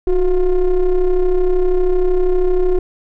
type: ring-modulated tone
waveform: triangle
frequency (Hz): 174.61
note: F3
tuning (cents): 0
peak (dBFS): -6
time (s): 0.07-2.79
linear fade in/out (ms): 5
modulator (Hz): 191
effects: none